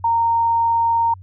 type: tone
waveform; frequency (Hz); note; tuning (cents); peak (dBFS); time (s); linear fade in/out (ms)
sine; 924; A#5; -16; -14; 0.04-1.14; 5
effects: added 93 Hz sine -37 dBFS peak until 1.22 s